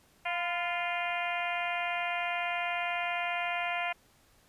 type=harmonic tone with a mistuned harmonic; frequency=349.2 Hz; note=F4; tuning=in tune; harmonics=2 / 3 / 4 / 5 / 6 / 7 / 8 / 9; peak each=-34 / -40 / -40 / -41 / -37 / -37 / -42 / -49 dBFS; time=0.25-3.93 s; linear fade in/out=10 ms; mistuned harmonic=3; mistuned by=-49 cents; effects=pink hiss -64 dBFS RMS until 4.48 s + resampled to 32000 Hz